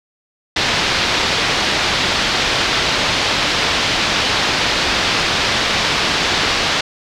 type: low-pass noise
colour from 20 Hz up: white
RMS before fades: -17 dBFS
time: 0.56-6.81 s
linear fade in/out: 5 ms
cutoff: 4600 Hz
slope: 24 dB/octave
effects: none